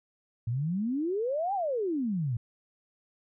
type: exponential two-way sweep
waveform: sine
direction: up then down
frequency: 110 to 825 to 110 Hz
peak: -27 dBFS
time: 0.47-2.37 s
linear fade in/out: 5 ms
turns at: 1.54 s
effects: none